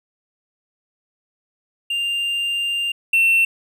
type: tone pair in turn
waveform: triangle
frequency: 2794 / 2700 Hz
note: F7 / E7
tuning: 0 / +41 cents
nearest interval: minor second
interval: 59 cents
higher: first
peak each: -18 / -11 dBFS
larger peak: second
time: 1.9-2.92 / 3.13-3.45 s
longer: first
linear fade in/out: 5 ms
effects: none